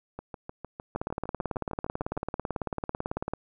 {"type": "two click trains", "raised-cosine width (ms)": 1, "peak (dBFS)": [-16, -23], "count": [44, 14], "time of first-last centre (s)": [[0.96, 3.336], [0.19, 2.169]], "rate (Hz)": [18.1, 6.57], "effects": []}